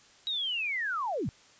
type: linear sweep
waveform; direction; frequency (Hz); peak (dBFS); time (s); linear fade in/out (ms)
sine; down; 3870 to 88.7; -29; 0.27-1.29; 0
effects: white hiss -58 dBFS RMS until 1.59 s + resampled to 16000 Hz